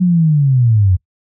sine linear sweep, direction down, 185 to 87.31 Hz, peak -8 dBFS, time 0-0.97 s, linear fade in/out 20 ms, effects noise-tail reverb RT60 0.1 s tail -21 dB re dry

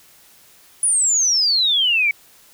sine exponential sweep, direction down, 9956 to 2247 Hz, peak -14 dBFS, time 0.83-2.11 s, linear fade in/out 2 ms, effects white hiss -50 dBFS RMS until 2.53 s

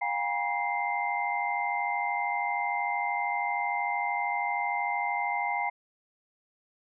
sine tone cluster, 714 / 807 / 955 / 2090 Hz, F5 / G#5 / A#5 / C7, +38 / -50 / +42 / -2 cents, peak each -35 / -31 / -33 / -32 dBFS, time 0.01-5.7 s, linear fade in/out 10 ms, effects none

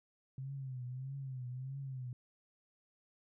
sine tone with vibrato, 130.81 Hz, C3, in tune, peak -40 dBFS, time 0.38-2.13 s, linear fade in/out 2 ms, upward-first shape triangle, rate 1.6 Hz, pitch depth 110 cents each way, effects none

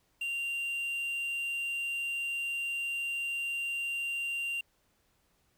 triangle tone with quantisation, 2773 Hz, F7, 13 cents flat, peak -30 dBFS, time 0.21-4.61 s, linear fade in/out 5 ms, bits 9, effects pink hiss -72 dBFS RMS until 5.57 s

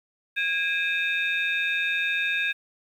sine tone cluster, 1639 / 2405 / 2579 / 3674 Hz, G#6 / D7 / E7 / A#7, -23 / +41 / -39 / -26 cents, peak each -26 / -31 / -27 / -32 dBFS, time 0.36-2.53 s, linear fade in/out 20 ms, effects tanh soft clip ceiling -13 dBFS + 9-bit

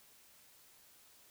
silence, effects white hiss -63 dBFS RMS until 1.3 s

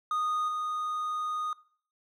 triangle tone with level steps, 1236 Hz, D#6, 12 cents flat, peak -25 / -28 dBFS, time 0.11-1.53 s, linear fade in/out 2 ms, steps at 0.48 s, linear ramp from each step 5 ms, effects noise-tail reverb RT60 0.5 s tail -20 dB re dry

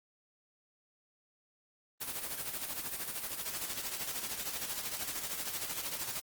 white noise with tremolo, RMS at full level -36 dBFS, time 2-6.21 s, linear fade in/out 20 ms, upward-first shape sine, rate 13 Hz, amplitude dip 60%, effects Opus 24 kbps

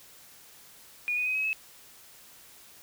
sine tone with pitch steps, 2446 / 2480 / 2515 / 2550 / 2585 Hz, D#7 / D#7 / D#7 / D#7 / E7, -30 / -6 / +18 / +42 / -34 cents, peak -26 dBFS, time 1.08-1.53 s, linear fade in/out 0 ms, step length 90 ms, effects white hiss -53 dBFS RMS until 2.82 s

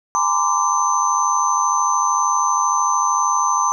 sine tone cluster, 827 / 929 / 1022 / 1176 / 6150 Hz, G#5 / A#5 / C6 / D6 / G8, -8 / -6 / -41 / +2 / -34 cents, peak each -26 / -23 / -19 / -20 / -23 dBFS, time 0.15-3.72 s, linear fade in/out 0 ms, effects none

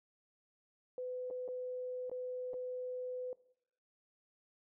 sine tone with dropouts, 503 Hz, B4, 32 cents sharp, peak -38 dBFS, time 0.98-3.33 s, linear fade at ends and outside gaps 1 ms, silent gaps 1.302-1.309 / 1.479-1.486 / 2.097-2.115 / 2.534-2.54 s, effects noise-tail reverb RT60 0.7 s tail -20 dB re dry

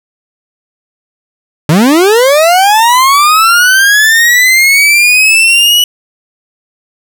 40% pulse linear sweep, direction up, 140 to 2960 Hz, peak -3 dBFS, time 1.69-5.84 s, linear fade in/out 2 ms, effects none

